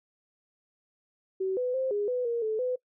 sine tone with pitch steps, 379.9 / 499.8 / 524 / 411.5 / 497.9 / 469.6 / 435.9 / 503 Hz, F#4 / B4 / C5 / G#4 / B4 / A#4 / A4 / B4, +46 / +21 / +2 / -16 / +14 / +13 / -16 / +32 cents, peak -26 dBFS, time 1.4-2.76 s, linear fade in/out 10 ms, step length 170 ms, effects noise-tail reverb RT60 0.1 s tail -23 dB re dry

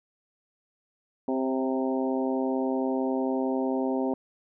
harmonic tone with a mistuned harmonic, 131.1 Hz, C3, 4 cents sharp, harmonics 2 / 3 / 4 / 5 / 6 / 7, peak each -27 / -31 / -33 / -35 / -37 / -38 dBFS, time 1.28-4.14 s, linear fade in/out 2 ms, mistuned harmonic 4, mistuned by +23 cents, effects none

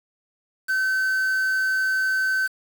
triangle tone with quantisation, 1532 Hz, G6, 40 cents flat, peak -18 dBFS, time 0.68-2.48 s, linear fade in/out 20 ms, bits 6, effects none

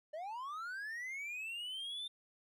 triangle linear sweep, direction up, 587.3 to 3601 Hz, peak -39 dBFS, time 0.13-2.08 s, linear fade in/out 10 ms, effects none

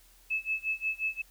sine tone with tremolo, 2605 Hz, E7, 21 cents flat, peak -26 dBFS, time 0.3-1.22 s, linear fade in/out 10 ms, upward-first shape sine, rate 5.6 Hz, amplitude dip 95%, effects added 41 Hz sine -60 dBFS peak until 1.3 s + white hiss -61 dBFS RMS until 1.3 s

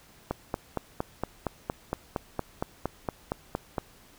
click train, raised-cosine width 1 ms, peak -14 dBFS, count 16, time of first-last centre 0.31-3.782 s, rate 4.32 Hz, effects pink hiss -56 dBFS RMS until 4.18 s

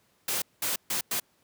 white noise bursts at uneven times, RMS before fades -29 dBFS, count 4, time 0.28-0.42 / 0.62-0.76 / 0.9-1.01 / 1.11-1.2 s, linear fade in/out 5 ms, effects pink hiss -67 dBFS RMS until 1.43 s + high-pass 100 Hz 12 dB/octave

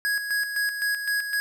square tone with tremolo, 1661.2 Hz, G#6, in tune, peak -23 dBFS, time 0.05-1.4 s, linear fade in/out 0 ms, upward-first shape square, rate 3.9 Hz, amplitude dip 55%, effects none

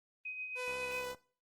sine tone with tremolo, 2514 Hz, D#7, 17 cents sharp, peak -38 dBFS, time 0.25-1.04 s, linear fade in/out 5 ms, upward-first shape sine, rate 7.4 Hz, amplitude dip 50%
sawtooth tone with vibrato, 498.9 Hz, B4, 17 cents sharp, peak -35 dBFS, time 0.55-1.16 s, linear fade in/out 50 ms, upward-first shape sine, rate 5.3 Hz, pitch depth 10 cents each way
click train, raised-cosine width 1 ms, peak -39 dBFS, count 32, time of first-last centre 0.68-1.147 s, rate 66.4 Hz
effects noise-tail reverb RT60 0.4 s tail -19 dB re dry + Opus 32 kbps

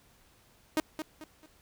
sawtooth tone with echo, 311.1 Hz, D#4, in tune, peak -21 dBFS, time 0.77-0.8 s, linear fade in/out 0 ms, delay 220 ms, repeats 3, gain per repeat -9 dB, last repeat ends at 1.46 s, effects pink hiss -63 dBFS RMS until 1.61 s

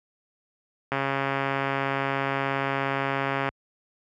click train, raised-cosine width 0.5 ms, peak -11 dBFS, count 353, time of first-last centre 0.92-3.489 s, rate 137 Hz, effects high-pass 60 Hz 12 dB/octave

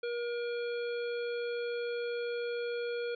harmonic tone, 476.5 Hz, A#4, 38 cents sharp, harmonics 1 / 3 / 5 / 7 / 9, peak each -33 / -43 / -47 / -50 / -52 dBFS, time 0.03-3.15 s, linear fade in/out 5 ms, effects none

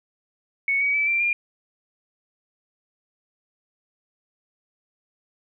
sine tone with pitch steps, 2217 / 2262 / 2308 / 2356 / 2404 Hz, C#7 / C#7 / D7 / D7 / D7, 0 / +34 / -31 / +5 / +40 cents, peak -19 dBFS, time 0.68-1.33 s, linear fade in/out 2 ms, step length 130 ms, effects none

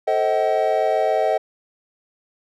triangle chord, A diminished seventh, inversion none, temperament just, 440 / 528 / 633.6 / 760.3 Hz, A4 / C5 / Eb5 / Gb5, 0 / +16 / +31 / +47 cents, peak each -22 / -23 / -18 / -20 dBFS, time 0.07-1.38 s, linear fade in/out 10 ms, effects none

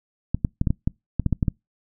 clicks, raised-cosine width 5 ms, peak -8 dBFS, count 11, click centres 0.346 / 0.448 / 0.614 / 0.672 / 0.705 / 0.875 / 1.197 / 1.263 / 1.327 / 1.428 / 1.482 s, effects noise-tail reverb RT60 0.2 s tail -26 dB re dry

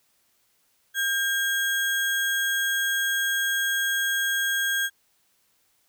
sine tone with sample-and-hold, 1600 Hz, G6, 35 cents sharp, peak -22 dBFS, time 0.94-4.9 s, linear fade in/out 50 ms, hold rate 4900 Hz, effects white hiss -67 dBFS RMS until 5.88 s

